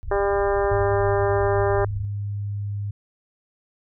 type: low-pass noise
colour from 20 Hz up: pink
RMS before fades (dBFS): -32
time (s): 0.03-2.05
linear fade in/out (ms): 0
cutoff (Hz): 110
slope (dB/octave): 48
type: harmonic tone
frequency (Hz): 200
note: G3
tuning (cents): +35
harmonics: 2 / 3 / 4 / 5 / 6 / 7 / 8 / 9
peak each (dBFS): -21 / -25 / -27 / -31 / -32 / -38 / -34 / -38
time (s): 0.11-1.85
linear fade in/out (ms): 5
type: tone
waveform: sine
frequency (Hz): 101.8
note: G#2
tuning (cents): -34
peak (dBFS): -25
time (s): 0.71-2.91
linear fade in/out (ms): 5
effects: none